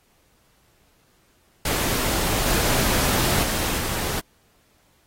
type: noise with level steps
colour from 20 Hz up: pink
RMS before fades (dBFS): -24 / -22 / -25 / -27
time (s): 1.65-4.2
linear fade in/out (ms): 5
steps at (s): 2.46 / 3.43 / 3.78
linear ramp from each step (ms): 2
effects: pink hiss -62 dBFS RMS until 5.06 s + AAC 48 kbps